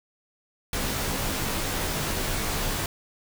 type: noise with comb filter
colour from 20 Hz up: pink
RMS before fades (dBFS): -28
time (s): 0.73-2.86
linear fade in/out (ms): 2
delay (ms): 17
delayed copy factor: -0.75
effects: none